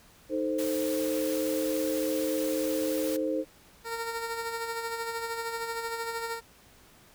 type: chord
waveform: sine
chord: A diminished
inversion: second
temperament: equal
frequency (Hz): 311.1 / 440 / 523.3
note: Eb4 / A4 / C5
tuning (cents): 0 / 0 / 0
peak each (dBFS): -30 / -34 / -30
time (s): 0.29-3.45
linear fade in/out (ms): 50
type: noise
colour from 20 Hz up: white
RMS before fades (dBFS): -39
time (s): 0.58-3.17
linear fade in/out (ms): 10
type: tone with tremolo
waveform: 15% pulse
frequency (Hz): 460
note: A#4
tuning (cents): -23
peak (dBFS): -24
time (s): 3.84-6.41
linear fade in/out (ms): 50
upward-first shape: sine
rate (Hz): 13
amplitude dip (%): 45
effects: pink hiss -57 dBFS RMS until 7.14 s